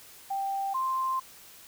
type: tone pair in turn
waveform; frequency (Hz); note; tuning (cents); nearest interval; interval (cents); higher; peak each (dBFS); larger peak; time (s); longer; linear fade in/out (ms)
sine; 785 / 1047.8; G5 / C6; +2 / +2; perfect fourth; 500; second; -28 / -26; second; 0.3-0.74 / 0.74-1.2; second; 10
effects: white hiss -51 dBFS RMS until 1.67 s